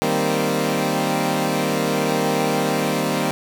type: chord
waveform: 15% pulse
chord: C minor seventh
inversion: first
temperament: equal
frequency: 155.56 / 196 / 233.1 / 261.6 Hz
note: Eb3 / G3 / Bb3 / C4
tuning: 0 / 0 / 0 / 0 cents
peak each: -18 dBFS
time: 0.02-3.31 s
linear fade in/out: 0 ms
effects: 8-bit